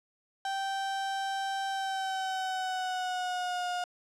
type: tone with pitch glide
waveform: 35% pulse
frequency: 780 to 715.3 Hz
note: G5 to F5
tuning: -9 to +41 cents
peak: -29 dBFS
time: 0.45-3.84 s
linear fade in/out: 2 ms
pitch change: -150 cents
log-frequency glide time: 1.68-3.68 s
effects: low-pass 7000 Hz 12 dB/octave